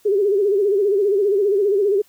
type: tone with vibrato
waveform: sine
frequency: 401.8 Hz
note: G4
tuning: 43 cents sharp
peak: -14 dBFS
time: 0.05-2.02 s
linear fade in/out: 10 ms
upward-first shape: sine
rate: 15 Hz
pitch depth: 100 cents each way
effects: white hiss -56 dBFS RMS until 2.08 s